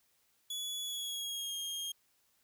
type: tone with pitch glide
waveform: sawtooth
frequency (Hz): 3400 to 3233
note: G#7 to G#7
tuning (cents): +40 to -47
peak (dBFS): -34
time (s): 0.5-1.92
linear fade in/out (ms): 5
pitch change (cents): -87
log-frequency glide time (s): 0.84-1.55
effects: white hiss -73 dBFS RMS until 2.43 s